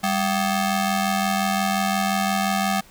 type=ring-modulated tone; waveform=sawtooth; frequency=482.3 Hz; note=B4; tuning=41 cents flat; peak=-13 dBFS; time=0.03-2.81 s; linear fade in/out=10 ms; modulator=284 Hz; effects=pink hiss -50 dBFS RMS until 2.9 s